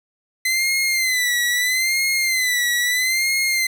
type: tone with vibrato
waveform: sawtooth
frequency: 2037 Hz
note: C7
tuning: 47 cents flat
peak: -14 dBFS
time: 0.45-3.67 s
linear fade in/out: 5 ms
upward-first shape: sine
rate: 0.77 Hz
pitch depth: 92 cents each way
effects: none